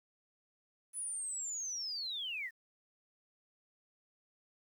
sine linear sweep, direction down, 10110 to 1760 Hz, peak -37 dBFS, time 0.93-2.51 s, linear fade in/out 50 ms, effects 11-bit

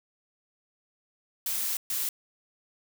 blue noise bursts at uneven times, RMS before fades -30 dBFS, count 2, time 1.46-1.77 / 1.9-2.09 s, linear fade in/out 2 ms, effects none

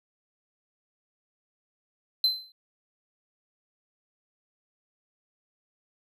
triangle tone with exponential decay, 4075 Hz, C8, 47 cents flat, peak -16 dBFS, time 2.24-2.52 s, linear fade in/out 2 ms, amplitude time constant 60 ms, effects none

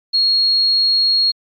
sine tone, 4294 Hz, C8, 44 cents sharp, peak -10 dBFS, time 0.13-1.32 s, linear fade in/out 20 ms, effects tanh soft clip ceiling -8 dBFS + MP3 48 kbps

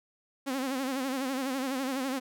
sawtooth tone with vibrato, 264.8 Hz, C4, 21 cents sharp, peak -26 dBFS, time 0.46-2.2 s, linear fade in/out 20 ms, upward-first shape sine, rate 12 Hz, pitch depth 87 cents each way, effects none

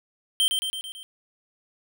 square tone with echo, 3133 Hz, G7, 2 cents flat, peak -19 dBFS, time 0.4-0.48 s, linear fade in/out 0 ms, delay 110 ms, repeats 5, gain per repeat -4 dB, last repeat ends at 1.03 s, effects none

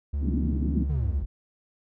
triangle tone with vibrato, 70.7 Hz, C#2, 35 cents sharp, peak -23 dBFS, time 0.13-1.23 s, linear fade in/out 10 ms, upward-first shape square, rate 3.7 Hz, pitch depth 19 cents each way
white band-pass noise, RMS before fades -29 dBFS, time 0.2-0.87 s, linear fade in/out 50 ms, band 130 to 300 Hz, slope 48 dB/octave
triangle linear sweep, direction down, 155.56 to 40.54 Hz, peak -25 dBFS, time 0.89-1.26 s, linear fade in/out 10 ms
effects none

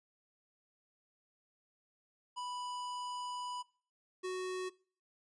square tone pair in turn, 987.8 / 370 Hz, B5 / F#4, 0 / 0 cents, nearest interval octave + perfect fourth, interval 1700 cents, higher first, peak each -40 / -37 dBFS, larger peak second, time 2.36-3.63 / 4.23-4.7 s, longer first, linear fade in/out 20 ms, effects noise-tail reverb RT60 0.4 s tail -21 dB re dry + resampled to 22050 Hz

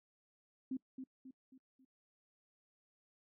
sine tone with echo, 261.6 Hz, C4, in tune, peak -36 dBFS, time 0.71-0.77 s, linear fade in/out 5 ms, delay 270 ms, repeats 4, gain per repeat -7 dB, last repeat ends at 1.85 s, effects noise-tail reverb RT60 0.1 s tail -23 dB re dry

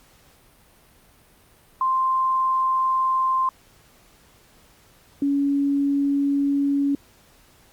sine tone pair in turn, 1046.5 / 281.2 Hz, C6 / C#4, 0 / +25 cents, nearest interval octave + major seventh, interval 2275 cents, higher first, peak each -18 / -18 dBFS, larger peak neither, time 1.81-3.49 / 5.22-6.95 s, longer second, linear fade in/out 2 ms, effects pink hiss -55 dBFS RMS until 7.72 s + Opus 48 kbps

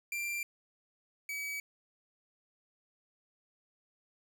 45% pulse tone pair in turn, 2366 / 2280 Hz, D7 / C#7, +12 / +48 cents, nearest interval minor second, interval 64 cents, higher first, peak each -34 / -36 dBFS, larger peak first, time 0.12-0.43 / 1.29-1.6 s, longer neither, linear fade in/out 2 ms, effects none

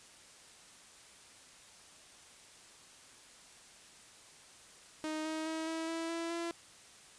sawtooth tone with pitch steps, 311.1 / 315.4 / 319.8 / 324.3 / 328.8 / 333.4 / 338.1 Hz, D#4 / D#4 / D#4 / E4 / E4 / E4 / E4, 0 / +24 / +48 / -28 / -4 / +20 / +44 cents, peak -32 dBFS, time 5.04-6.51 s, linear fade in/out 0 ms, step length 210 ms, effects white hiss -57 dBFS RMS until 7.18 s + resampled to 22050 Hz

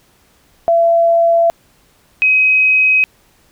sine tone pair in turn, 674 / 2531 Hz, E5 / D#7, +38 / +29 cents, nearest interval octave + major seventh, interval 2291 cents, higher second, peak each -8 dBFS, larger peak neither, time 0.68-1.5 / 2.22-3.04 s, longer neither, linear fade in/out 0 ms, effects pink hiss -53 dBFS RMS until 3.51 s

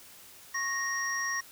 sine tone cluster, 1098 / 1865 / 5640 Hz, C#6 / A#6 / F8, -17 / 0 / +16 cents, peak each -36 / -31 / -36 dBFS, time 0.54-1.41 s, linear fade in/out 10 ms, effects white hiss -52 dBFS RMS until 1.51 s

